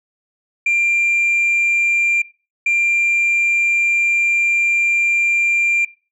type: tone bursts at uneven times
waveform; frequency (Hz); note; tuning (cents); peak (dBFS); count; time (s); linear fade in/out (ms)
sine; 2380; D7; +22; -11; 2; 0.66-2.22 / 2.66-5.85; 5
effects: noise-tail reverb RT60 0.3 s tail -19 dB re dry + tanh soft clip ceiling -11 dBFS